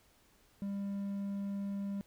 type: tone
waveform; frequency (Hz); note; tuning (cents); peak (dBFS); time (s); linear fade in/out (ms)
triangle; 199.2; G3; +28; -33; 0.62-2.01; 0
effects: pink hiss -67 dBFS RMS until 2.06 s